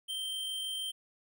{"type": "tone with amplitude modulation", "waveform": "square", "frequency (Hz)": 3136, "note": "G7", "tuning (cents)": 0, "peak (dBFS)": -34, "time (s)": [0.08, 0.92], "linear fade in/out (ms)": 20, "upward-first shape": "sine", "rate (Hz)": 46.3, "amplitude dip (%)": 25, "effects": []}